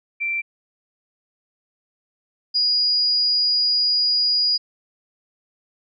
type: tone pair in turn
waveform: sine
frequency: 2349 / 4889 Hz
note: D7 / D#8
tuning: 0 / -31 cents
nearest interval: octave + minor second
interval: 1269 cents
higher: second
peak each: -21 / -16 dBFS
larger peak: second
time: 0.2-0.42 / 2.54-4.58 s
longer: second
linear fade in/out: 20 ms
effects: none